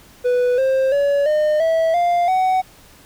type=tone with pitch steps; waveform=triangle; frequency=493.9 / 529.3 / 567.3 / 608.1 / 651.7 / 698.5 / 748.6 Hz; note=B4 / C5 / C#5 / D#5 / E5 / F5 / F#5; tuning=0 / +20 / +40 / -40 / -20 / 0 / +20 cents; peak=-12 dBFS; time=0.24-2.62 s; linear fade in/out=20 ms; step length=340 ms; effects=pink hiss -47 dBFS RMS until 3.05 s